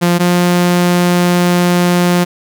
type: tone pair in turn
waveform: sawtooth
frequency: 174.2 / 176.63 Hz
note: F3 / F3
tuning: -4 / +20 cents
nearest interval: unison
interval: 24 cents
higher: second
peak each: -5 dBFS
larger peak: neither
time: 0.01-0.19 / 0.19-2.25 s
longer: second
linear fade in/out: 20 ms
effects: none